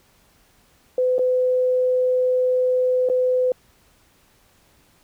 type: tone with dropouts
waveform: sine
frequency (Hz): 506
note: B4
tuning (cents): +42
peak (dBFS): -16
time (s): 0.98-3.52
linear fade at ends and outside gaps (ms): 2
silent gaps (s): 1.183-1.192 / 3.089-3.098
effects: pink hiss -58 dBFS RMS until 5.03 s